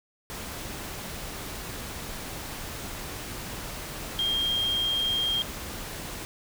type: tone in noise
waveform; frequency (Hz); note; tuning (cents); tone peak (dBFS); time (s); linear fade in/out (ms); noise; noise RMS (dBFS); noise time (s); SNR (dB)
sine; 3212; G7; +41; -24; 4.19-5.42; 0; pink; -37; 0.3-6.25; +10
effects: none